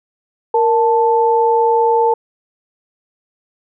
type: tone pair together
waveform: sine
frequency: 465.1 / 880 Hz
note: A#4 / A5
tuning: -4 / 0 cents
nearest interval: major seventh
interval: 1104 cents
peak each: -13 dBFS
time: 0.54-2.14 s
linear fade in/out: 5 ms
effects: none